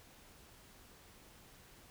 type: silence
effects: pink hiss -60 dBFS RMS until 1.9 s